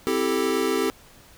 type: chord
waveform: square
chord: A minor seventh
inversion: first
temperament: equal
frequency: 261.6 / 329.6 / 392 / 440 Hz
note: C4 / E4 / G4 / A4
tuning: 0 / 0 / 0 / 0 cents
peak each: -29 / -29 / -26 / -27 dBFS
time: 0.07-0.9 s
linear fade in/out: 0 ms
effects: pink hiss -51 dBFS RMS until 1.37 s